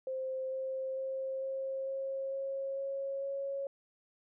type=tone with pitch steps; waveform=sine; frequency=523.3 / 527.2 / 531.2 / 535.2 / 539.3 / 543.3 / 547.4 / 551.5 Hz; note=C5 / C5 / C5 / C5 / C#5 / C#5 / C#5 / C#5; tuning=0 / +13 / +26 / +39 / -48 / -35 / -22 / -9 cents; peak=-34 dBFS; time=0.07-3.67 s; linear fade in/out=2 ms; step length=450 ms; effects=none